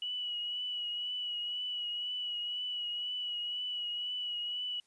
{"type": "tone with vibrato", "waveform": "sine", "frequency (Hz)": 2934, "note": "F#7", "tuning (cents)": -15, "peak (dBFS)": -34, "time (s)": [0.02, 4.8], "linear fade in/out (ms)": 2, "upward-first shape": "triangle", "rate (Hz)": 2, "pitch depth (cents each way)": 32, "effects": ["white hiss -71 dBFS RMS until 4.86 s", "resampled to 22050 Hz"]}